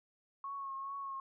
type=tone with vibrato; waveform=sine; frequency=1096 Hz; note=C#6; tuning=20 cents flat; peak=-39 dBFS; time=0.44-1.2 s; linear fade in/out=2 ms; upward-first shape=triangle; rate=2.4 Hz; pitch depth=33 cents each way; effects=none